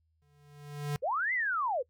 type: tone with exponential growth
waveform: square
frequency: 146 Hz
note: D3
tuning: 10 cents flat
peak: -29 dBFS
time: 0.22-0.96 s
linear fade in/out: 0 ms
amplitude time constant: 160 ms
type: linear two-way sweep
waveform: sine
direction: up then down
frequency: 446.1 to 2093 to 446.1 Hz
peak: -28 dBFS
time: 1.02-1.83 s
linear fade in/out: 20 ms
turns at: 1.33 s
effects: noise-tail reverb RT60 0.1 s tail -24 dB re dry + added 80 Hz sine -70 dBFS peak until 1.89 s